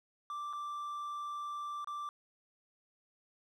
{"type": "tone with dropouts", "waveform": "triangle", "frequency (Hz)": 1174.7, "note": "D6", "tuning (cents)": 0, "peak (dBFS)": -36, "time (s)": [0.3, 2.09], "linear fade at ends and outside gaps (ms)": 1, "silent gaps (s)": [[0.529, 0.533], [1.845, 1.873]], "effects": []}